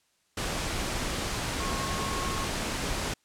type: tone in noise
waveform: sine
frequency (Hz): 1089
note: C#6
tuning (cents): -31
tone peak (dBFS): -35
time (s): 1.6-2.45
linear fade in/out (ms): 5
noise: pink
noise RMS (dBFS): -31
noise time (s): 0.37-3.14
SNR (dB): -7
effects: white hiss -70 dBFS RMS until 3.24 s + low-pass 9000 Hz 12 dB/octave